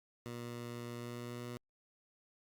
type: tone with pitch glide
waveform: 15% pulse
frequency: 119.5 to 121.17 Hz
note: A#2 to B2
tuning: +43 to -33 cents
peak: -36 dBFS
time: 0.26-1.57 s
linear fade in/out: 0 ms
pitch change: +24 cents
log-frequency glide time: 0.97-1.45 s
effects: Opus 48 kbps